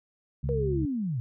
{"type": "harmonic tone", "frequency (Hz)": 69.3, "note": "C#2", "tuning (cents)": 0, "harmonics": [1, 2, 3], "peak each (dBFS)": [-31, -29, -39], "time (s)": [0.43, 0.86], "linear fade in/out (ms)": 10}
{"type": "linear sweep", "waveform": "sine", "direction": "down", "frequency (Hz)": [488.5, 110], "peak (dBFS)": -27, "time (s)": [0.49, 1.2], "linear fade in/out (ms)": 0}
{"effects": []}